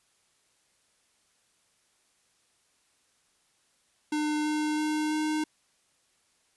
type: tone with pitch steps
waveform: square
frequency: 301.9 / 303.8 / 305.8 / 307.7 Hz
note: D4 / D#4 / D#4 / D#4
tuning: +48 / -41 / -30 / -19 cents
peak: -27 dBFS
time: 4.12-5.44 s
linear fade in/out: 5 ms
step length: 330 ms
effects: white hiss -69 dBFS RMS until 6.56 s + resampled to 24000 Hz